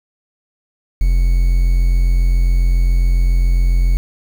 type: tone with quantisation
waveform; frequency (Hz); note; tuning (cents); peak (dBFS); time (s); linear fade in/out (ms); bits
triangle; 43.65; F1; 0; -8; 1.01-3.97; 0; 6
effects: none